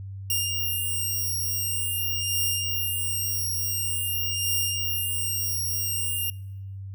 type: beating tone pair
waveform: 5% pulse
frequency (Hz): 2806 / 2806.47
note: F7 / F7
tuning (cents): +8 / +8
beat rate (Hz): 0.47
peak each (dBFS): -19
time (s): 0.3-6.3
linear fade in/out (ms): 2
effects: noise-tail reverb RT60 0.9 s tail -25 dB re dry + added 97 Hz sine -34 dBFS peak until 6.94 s